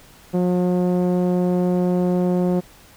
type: tone with low-pass filter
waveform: sawtooth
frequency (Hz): 179.6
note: F3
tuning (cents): +49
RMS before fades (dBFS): -19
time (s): 0.33-2.61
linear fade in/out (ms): 20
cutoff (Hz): 550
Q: 1.2
effects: pink hiss -48 dBFS RMS until 2.96 s